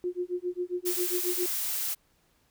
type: tone with tremolo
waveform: sine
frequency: 357.6 Hz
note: F4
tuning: 41 cents sharp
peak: -26 dBFS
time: 0.04-1.46 s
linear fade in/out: 0 ms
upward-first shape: sine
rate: 7.4 Hz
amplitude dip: 100%
type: noise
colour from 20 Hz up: blue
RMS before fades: -31 dBFS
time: 0.85-1.95 s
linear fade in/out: 20 ms
effects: pink hiss -68 dBFS RMS until 2.5 s